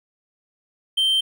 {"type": "tone", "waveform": "triangle", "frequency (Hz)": 3130, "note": "G7", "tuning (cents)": -3, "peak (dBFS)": -15, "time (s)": [0.97, 1.21], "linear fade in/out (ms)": 10, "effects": []}